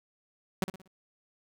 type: tone with echo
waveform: sawtooth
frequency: 188.2 Hz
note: F#3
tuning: 30 cents sharp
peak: -21 dBFS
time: 0.62-0.64 s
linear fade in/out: 2 ms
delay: 59 ms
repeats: 4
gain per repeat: -9 dB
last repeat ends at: 0.876 s
effects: none